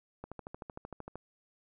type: click train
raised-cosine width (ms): 1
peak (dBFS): -28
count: 13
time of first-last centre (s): 0.24-1.156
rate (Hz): 13.1
effects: none